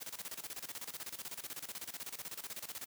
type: noise with tremolo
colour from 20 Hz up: white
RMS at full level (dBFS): -43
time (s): 0-2.86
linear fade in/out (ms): 20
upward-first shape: square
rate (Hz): 16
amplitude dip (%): 80
effects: high-pass 100 Hz 12 dB/octave